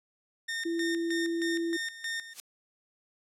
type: tone with tremolo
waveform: sawtooth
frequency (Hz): 1826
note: A#6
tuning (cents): -36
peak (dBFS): -28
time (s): 0.48-2.34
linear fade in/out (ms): 10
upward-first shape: square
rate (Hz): 3.2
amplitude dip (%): 75
type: tone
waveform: sine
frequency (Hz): 335.3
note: E4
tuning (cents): +30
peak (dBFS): -28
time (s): 0.65-1.77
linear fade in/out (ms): 10
type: noise with exponential growth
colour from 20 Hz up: blue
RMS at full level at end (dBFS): -33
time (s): 2.28-2.4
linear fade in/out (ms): 0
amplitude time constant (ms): 24
effects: low-pass 9000 Hz 12 dB/octave